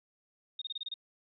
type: tone bursts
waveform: sine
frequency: 3700 Hz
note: A#7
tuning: 14 cents flat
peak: -35 dBFS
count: 7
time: 0.59-0.941 s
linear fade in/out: 5 ms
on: 27 ms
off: 27 ms
effects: none